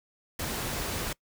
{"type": "noise", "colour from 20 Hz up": "pink", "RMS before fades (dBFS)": -33, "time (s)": [0.39, 1.13], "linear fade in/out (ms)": 5, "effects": ["noise-tail reverb RT60 0.1 s tail -23 dB re dry"]}